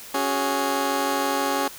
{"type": "chord", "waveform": "15% pulse", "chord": "C# suspended fourth", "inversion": "none", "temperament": "just", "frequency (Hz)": [277.2, 369.6, 415.8], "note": ["C#4", "F#4", "G#4"], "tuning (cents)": [0, -2, 2], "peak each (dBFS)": [-19, -23, -22], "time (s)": [0.14, 1.68], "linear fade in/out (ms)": 5, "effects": ["white hiss -41 dBFS RMS until 1.78 s"]}